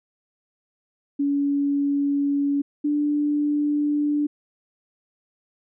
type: tone pair in turn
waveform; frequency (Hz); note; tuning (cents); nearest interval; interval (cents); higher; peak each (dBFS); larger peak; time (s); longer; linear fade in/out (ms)
sine; 283.3 / 294; C#4 / D4; +38 / +2; minor second; 64; second; -19; neither; 1.19-2.62 / 2.84-4.27; neither; 10
effects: none